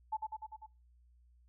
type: tone with echo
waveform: sine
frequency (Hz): 871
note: A5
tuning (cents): -18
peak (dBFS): -32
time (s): 0.12-0.17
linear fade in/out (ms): 10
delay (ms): 99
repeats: 5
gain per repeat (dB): -3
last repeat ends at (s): 0.665
effects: noise-tail reverb RT60 0.3 s tail -25 dB re dry + added 60 Hz sine -62 dBFS peak until 1.48 s